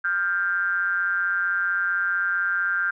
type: ring-modulated tone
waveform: triangle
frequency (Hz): 92.2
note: F#2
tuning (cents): -6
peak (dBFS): -16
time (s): 0.04-2.91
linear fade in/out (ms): 10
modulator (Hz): 1490
effects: none